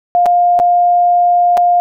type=tone with dropouts; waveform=sine; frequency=705 Hz; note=F5; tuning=16 cents sharp; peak=-7 dBFS; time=0.15-1.8 s; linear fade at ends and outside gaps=0 ms; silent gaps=0.258-0.263 / 0.591-0.599 / 1.571-1.576 s; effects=none